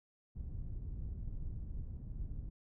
pink low-pass noise, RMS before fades -42 dBFS, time 0.35-2.5 s, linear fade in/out 10 ms, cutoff 110 Hz, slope 12 dB/octave, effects none

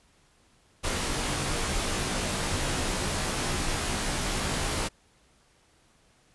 pink noise with comb filter, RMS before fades -29 dBFS, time 0.83-4.89 s, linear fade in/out 20 ms, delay 18 ms, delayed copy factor -0.7, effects pink hiss -63 dBFS RMS until 6.34 s + resampled to 24000 Hz

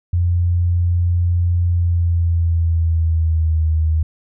sine tone with pitch glide, 87.31 to 79.14 Hz, F2 to D#2, 0 to +30 cents, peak -13 dBFS, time 0.13-4.03 s, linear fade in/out 5 ms, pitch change -170 cents, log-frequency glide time 1.66-3.68 s, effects none

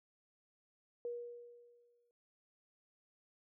sine tone with exponential decay, 478.4 Hz, A#4, 45 cents sharp, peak -37 dBFS, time 1.05-2.11 s, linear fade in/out 1 ms, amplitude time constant 230 ms, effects none

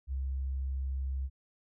sine tone, 66.7 Hz, C2, 34 cents sharp, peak -31 dBFS, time 0.07-1.3 s, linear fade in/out 50 ms, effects none

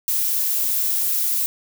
violet noise, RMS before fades -21 dBFS, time 0.08-1.46 s, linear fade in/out 0 ms, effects none

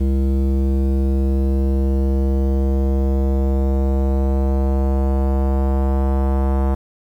square tone with low-pass filter sweep, 67.2 Hz, C2, 47 cents sharp, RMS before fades -17 dBFS, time 0-6.75 s, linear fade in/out 10 ms, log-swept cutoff 340 to 910 Hz, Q 1.4, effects 8-bit

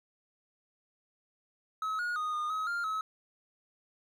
triangle tone with pitch steps, 1284 / 1442 / 1239 / 1222 / 1274 / 1399 / 1286 Hz, E6 / F#6 / D#6 / D#6 / D#6 / F6 / E6, -46 / -45 / -8 / -32 / +41 / +3 / -43 cents, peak -29 dBFS, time 1.82-3.01 s, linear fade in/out 2 ms, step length 170 ms, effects none

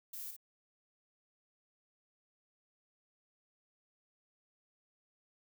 violet noise with echo, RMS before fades -45 dBFS, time 0.13-0.31 s, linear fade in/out 5 ms, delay 55 ms, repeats 1, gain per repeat -5 dB, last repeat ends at 0.365 s, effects none

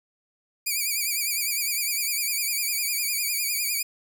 5% pulse tone with vibrato, 2349 Hz, D7, in tune, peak -15 dBFS, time 0.66-3.83 s, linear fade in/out 10 ms, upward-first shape sine, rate 9.9 Hz, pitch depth 84 cents each way, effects none

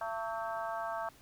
harmonic tone with a mistuned harmonic, 224.8 Hz, A3, 37 cents sharp, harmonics 3 / 4 / 5 / 6 / 7, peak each -38 / -40 / -42 / -44 / -45 dBFS, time 0.01-1.09 s, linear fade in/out 2 ms, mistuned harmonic 6, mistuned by -62 cents, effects pink hiss -60 dBFS RMS until 1.21 s

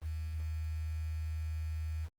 sine tone with quantisation, 79 Hz, D#2, 27 cents sharp, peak -34 dBFS, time 0.01-2.09 s, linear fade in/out 50 ms, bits 9, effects Opus 24 kbps

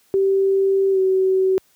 sine tone with pitch glide, 388.6 to 378.4 Hz, G4 to F#4, -15 to +39 cents, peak -14 dBFS, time 0.14-1.58 s, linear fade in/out 0 ms, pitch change -46 cents, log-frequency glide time 0.91-0.99 s, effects white hiss -59 dBFS RMS until 1.75 s + high-pass 60 Hz 12 dB/octave

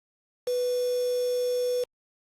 sine tone with quantisation, 493.9 Hz, B4, in tune, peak -24 dBFS, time 0.47-1.84 s, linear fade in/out 5 ms, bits 6, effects low-pass 12000 Hz 12 dB/octave + Opus 48 kbps

